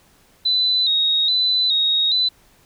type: tone with vibrato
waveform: sine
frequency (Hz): 3880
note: B7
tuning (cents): -31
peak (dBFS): -15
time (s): 0.45-2.29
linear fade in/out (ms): 10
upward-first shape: square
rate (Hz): 1.2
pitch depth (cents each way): 54
effects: pink hiss -55 dBFS RMS until 2.65 s